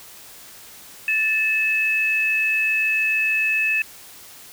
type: tone pair together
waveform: sine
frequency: 1760 / 2593 Hz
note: A6 / E7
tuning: 0 / -29 cents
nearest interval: perfect fifth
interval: 671 cents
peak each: -26 / -18 dBFS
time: 1.08-3.82 s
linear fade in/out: 2 ms
effects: white hiss -43 dBFS RMS until 4.52 s